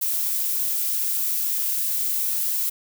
violet noise, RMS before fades -24 dBFS, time 0.01-2.7 s, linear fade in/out 10 ms, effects none

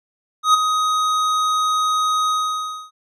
square tone with ADSR envelope, 1255 Hz, D#6, 15 cents sharp, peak -9 dBFS, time 0.43-2.91 s, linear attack 110 ms, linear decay 14 ms, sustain -8 dB, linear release 620 ms, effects low-pass 7000 Hz 12 dB/octave

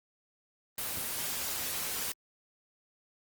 white noise, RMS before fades -35 dBFS, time 0.78-2.12 s, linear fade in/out 2 ms
clicks, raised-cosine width 2 ms, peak -32 dBFS, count 2, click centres 0.973 / 0.983 s
effects Opus 24 kbps

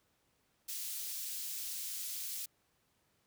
white high-pass noise, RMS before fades -41 dBFS, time 0.68-2.46 s, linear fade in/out 10 ms, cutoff 3700 Hz, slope 12 dB/octave, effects pink hiss -75 dBFS RMS until 3.26 s + high-pass 60 Hz 12 dB/octave

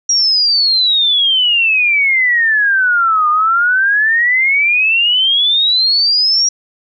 sine exponential two-way sweep, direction down then up, 5720 to 1208 to 5720 Hz, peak -9 dBFS, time 0.09-6.49 s, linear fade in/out 5 ms, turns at 3.29 s, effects none

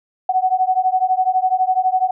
sine beating tone pair, 740 / 752 Hz, F#5 / F#5, 0 / +28 cents, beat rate 12 Hz, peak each -17 dBFS, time 0.29-2.11 s, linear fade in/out 5 ms, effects none

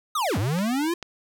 square linear two-way sweep, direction down then up, 1297 to 87.9 to 353.1 Hz, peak -23 dBFS, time 0.15-0.94 s, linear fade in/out 5 ms, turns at 0.38 s
clicks, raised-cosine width 0.2 ms, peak -17 dBFS, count 2, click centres 0.588 / 1.027 s
effects none

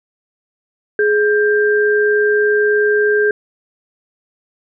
sine tone pair together, 419.3 / 1585.8 Hz, G#4 / G6, +17 / +20 cents, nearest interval octave + major seventh, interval 2303 cents, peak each -12 / -16 dBFS, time 0.99-3.31 s, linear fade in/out 2 ms, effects none

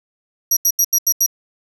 30% pulse tone bursts, 5760 Hz, F#8, 47 cents flat, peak -8 dBFS, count 6, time 0.51-1.263 s, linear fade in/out 5 ms, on 58 ms, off 81 ms, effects none

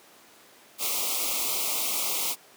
white band-stop noise, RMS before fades -28 dBFS, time 0.78-2.36 s, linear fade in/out 50 ms, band 1300 to 2100 Hz, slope 96 dB/octave, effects pink hiss -53 dBFS RMS until 2.56 s + high-pass 300 Hz 12 dB/octave

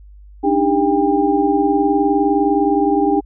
sine tone cluster, 289.4 / 309 / 399.6 / 799 Hz, D4 / D#4 / G4 / G5, -25 / -12 / +33 / +33 cents, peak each -18 dBFS, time 0.43-3.21 s, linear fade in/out 20 ms, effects added 50 Hz sine -38 dBFS peak until 3.25 s

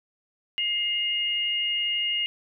sine tone pair together, 2110 / 2849 Hz, C7 / F7, +14 / +34 cents, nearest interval perfect fourth, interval 520 cents, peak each -32 / -24 dBFS, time 0.58-2.26 s, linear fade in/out 0 ms, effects none

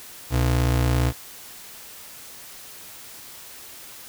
square ring-modulated tone, 96 Hz, G2, 36 cents flat, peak -16 dBFS, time 0.3-1.13 s, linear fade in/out 50 ms, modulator 28.9 Hz, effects white hiss -42 dBFS RMS until 4.08 s

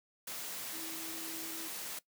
sine tone in noise, 325.4 Hz, E4, 22 cents flat, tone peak -47 dBFS, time 0.73-1.68 s, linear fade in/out 5 ms, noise white, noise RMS -42 dBFS, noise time 0.27-1.99 s, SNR -8 dB, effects noise-tail reverb RT60 0.1 s tail -18 dB re dry + high-pass 150 Hz 12 dB/octave

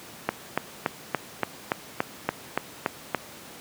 click train, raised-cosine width 0.5 ms, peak -7 dBFS, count 11, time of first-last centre 0.29-3.147 s, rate 3.5 Hz, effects pink hiss -44 dBFS RMS until 3.6 s + high-pass 150 Hz 12 dB/octave

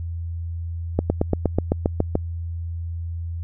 slowing click train, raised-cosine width 2 ms, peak -5 dBFS, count 10, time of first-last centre 0.99-2.154 s, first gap 110 ms, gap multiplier 1.04, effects added 84 Hz sine -26 dBFS peak until 3.43 s

